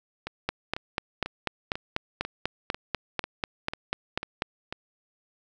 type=two click trains; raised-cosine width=0.3 ms; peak=-10 / -17 dBFS; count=17 / 10; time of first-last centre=0.49-4.421 / 0.27-4.725 s; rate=4.07 / 2.02 Hz; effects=none